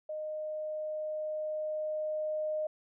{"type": "tone with level ramp", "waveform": "sine", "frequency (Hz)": 616, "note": "D#5", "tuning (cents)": -17, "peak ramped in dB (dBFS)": [-35, -30], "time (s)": [0.09, 2.67], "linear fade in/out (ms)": 5, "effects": []}